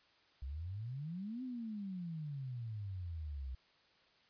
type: exponential two-way sweep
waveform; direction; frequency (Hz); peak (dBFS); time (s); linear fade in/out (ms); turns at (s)
sine; up then down; 62.6 to 261.6 to 62.6; -40; 0.42-3.55; 5; 1.43
effects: white hiss -69 dBFS RMS until 4.29 s + resampled to 11025 Hz